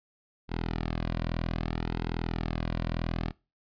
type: tone with flanger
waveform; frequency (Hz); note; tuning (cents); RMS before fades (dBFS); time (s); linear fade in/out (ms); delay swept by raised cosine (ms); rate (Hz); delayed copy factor
sawtooth; 41.2; E1; 0; -32; 0.48-3.33; 50; 1.7 to 2.36; 0.63; -0.6
effects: noise-tail reverb RT60 0.3 s tail -23 dB re dry + resampled to 11025 Hz